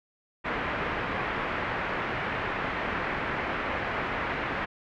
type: low-pass noise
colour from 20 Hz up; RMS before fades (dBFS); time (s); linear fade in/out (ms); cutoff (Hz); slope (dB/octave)
white; -31; 0.44-4.66; 20; 2100; 24
effects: none